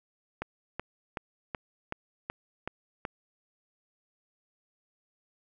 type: click train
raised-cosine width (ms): 0.5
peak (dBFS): -18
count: 8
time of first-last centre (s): 0.42-3.052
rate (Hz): 2.66
effects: none